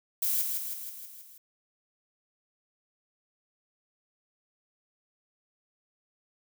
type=noise with echo; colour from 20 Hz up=violet; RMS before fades=-28 dBFS; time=0.22-0.42 s; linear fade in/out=5 ms; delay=160 ms; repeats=6; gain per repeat=-4 dB; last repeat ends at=1.38 s; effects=none